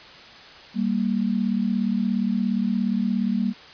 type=tone pair together; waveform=sine; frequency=196 / 233.1 Hz; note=G3 / A#3; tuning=0 / 0 cents; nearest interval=minor third; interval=300 cents; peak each=-23 dBFS; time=0.74-3.54 s; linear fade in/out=50 ms; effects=white hiss -44 dBFS RMS until 3.73 s + resampled to 11025 Hz